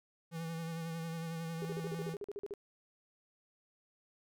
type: tone with vibrato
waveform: square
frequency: 164.81 Hz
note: E3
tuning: in tune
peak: -39 dBFS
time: 0.31-2.17 s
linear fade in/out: 50 ms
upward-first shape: sine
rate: 11 Hz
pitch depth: 31 cents each way
type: tone bursts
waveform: sine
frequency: 406 Hz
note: G#4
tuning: 39 cents flat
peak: -38 dBFS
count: 13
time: 1.62-2.538 s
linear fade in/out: 0 ms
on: 30 ms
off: 44 ms
effects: none